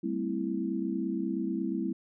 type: chord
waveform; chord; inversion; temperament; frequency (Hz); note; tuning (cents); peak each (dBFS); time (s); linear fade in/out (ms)
sine; A minor seventh; third; equal with one note detuned; 196 / 225 / 261.6 / 329.6; G3 / A3 / C4 / E4; 0 / +39 / 0 / 0; -34 / -36 / -35 / -33; 0.03-1.93; 10
effects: none